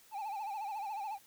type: tone with vibrato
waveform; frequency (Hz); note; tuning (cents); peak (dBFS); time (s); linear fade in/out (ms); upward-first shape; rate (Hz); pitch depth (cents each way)
triangle; 830.6; G#5; 0; -35; 0.11-1.19; 50; sine; 14; 110
effects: white hiss -62 dBFS RMS until 1.26 s